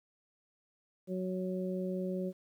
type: harmonic tone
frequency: 185 Hz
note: F#3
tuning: in tune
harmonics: 1 / 2 / 3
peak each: -35 / -38 / -40 dBFS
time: 1.07-2.33 s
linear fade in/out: 50 ms
effects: 11-bit